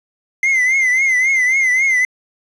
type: tone with vibrato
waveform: triangle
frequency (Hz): 2072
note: C7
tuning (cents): -17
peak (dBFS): -10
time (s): 0.43-2.05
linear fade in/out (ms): 2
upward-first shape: triangle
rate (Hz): 3.7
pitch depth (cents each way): 97
effects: resampled to 22050 Hz + 7-bit